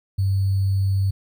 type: tone with sample-and-hold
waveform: sine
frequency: 97 Hz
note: G2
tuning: 18 cents flat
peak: -17 dBFS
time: 0.18-1.11 s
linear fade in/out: 10 ms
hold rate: 4410 Hz
effects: none